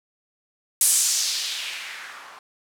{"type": "noise with low-pass filter sweep", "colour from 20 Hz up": "violet", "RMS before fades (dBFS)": -25, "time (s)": [0.81, 2.39], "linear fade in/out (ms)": 2, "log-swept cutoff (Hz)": [10000, 1000], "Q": 1.9, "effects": []}